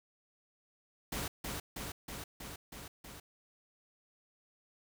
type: noise with echo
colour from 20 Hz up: pink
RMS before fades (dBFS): -38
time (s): 1.12-1.28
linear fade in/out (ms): 5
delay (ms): 320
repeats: 6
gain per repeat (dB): -2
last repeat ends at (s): 3.2
effects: none

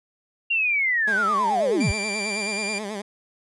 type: linear sweep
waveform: sine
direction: down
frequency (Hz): 2794 to 49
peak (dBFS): -19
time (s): 0.5-1.92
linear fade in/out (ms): 10
type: tone with vibrato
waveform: 15% pulse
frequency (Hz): 207.4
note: G#3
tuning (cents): -2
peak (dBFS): -23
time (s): 1.07-3.02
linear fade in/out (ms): 10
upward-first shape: sine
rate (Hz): 9.3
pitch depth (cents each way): 100
type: tone with pitch glide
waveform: sawtooth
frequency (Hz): 2357 to 2378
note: D7 to D7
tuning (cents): +6 to +21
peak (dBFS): -23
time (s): 1.8-2.79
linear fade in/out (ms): 10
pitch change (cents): +15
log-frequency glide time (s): 2.28-2.6
effects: resampled to 24000 Hz

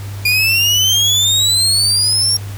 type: exponential sweep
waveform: 30% pulse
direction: up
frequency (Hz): 2415 to 5588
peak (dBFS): -8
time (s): 0.25-2.37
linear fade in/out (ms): 5
effects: added 100 Hz sine -24 dBFS peak until 2.57 s + pink hiss -36 dBFS RMS until 2.57 s

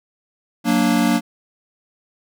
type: chord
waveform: square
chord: Gb augmented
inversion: none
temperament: equal with one note detuned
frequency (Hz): 185 / 233.1 / 292.8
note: Gb3 / Bb3 / D4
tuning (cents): 0 / 0 / -5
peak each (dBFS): -22 / -18 / -20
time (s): 0.64-1.21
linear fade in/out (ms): 50
effects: none

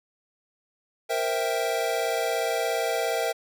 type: chord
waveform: square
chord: C dominant seventh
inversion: third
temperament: equal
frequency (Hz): 466.2 / 523.3 / 659.3 / 784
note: Bb4 / C5 / E5 / G5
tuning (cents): 0 / 0 / 0 / 0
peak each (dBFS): -30 / -33 / -29 / -32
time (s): 1.09-3.33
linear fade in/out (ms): 20
effects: none

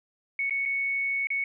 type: tone with dropouts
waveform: sine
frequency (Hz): 2217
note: C#7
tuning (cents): 0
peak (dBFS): -25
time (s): 0.39-1.44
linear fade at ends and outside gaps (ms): 2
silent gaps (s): 0.497-0.507 / 0.654-0.658 / 1.271-1.303
effects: none

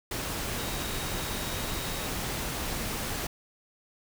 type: tone in noise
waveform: sine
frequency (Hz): 3778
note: A#7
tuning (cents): +22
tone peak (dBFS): -44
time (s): 0.58-2.07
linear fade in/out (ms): 5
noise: pink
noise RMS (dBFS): -33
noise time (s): 0.11-3.27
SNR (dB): -14
effects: none

